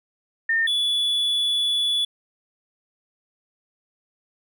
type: tone pair in turn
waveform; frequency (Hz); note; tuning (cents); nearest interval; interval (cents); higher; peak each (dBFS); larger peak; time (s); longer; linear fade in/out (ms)
sine / triangle; 1817 / 3430; A#6 / A7; -45 / -45; major seventh; 1100; second; -18; neither; 0.49-0.67 / 0.67-2.05; second; 5
effects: none